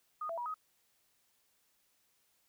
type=tone with pitch steps; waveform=sine; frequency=1234 / 667 / 963 / 1260 Hz; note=D#6 / E5 / B5 / D#6; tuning=-15 / +20 / -44 / +21 cents; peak=-36 dBFS; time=0.21-0.542 s; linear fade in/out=5 ms; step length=83 ms; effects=white hiss -74 dBFS RMS until 2.48 s